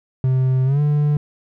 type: tone with pitch glide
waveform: triangle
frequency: 130 to 147.62 Hz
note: C3 to D3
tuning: -11 to +9 cents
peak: -12 dBFS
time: 0.24-1.17 s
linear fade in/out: 2 ms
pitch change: +220 cents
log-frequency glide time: 0.65-0.8 s
effects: none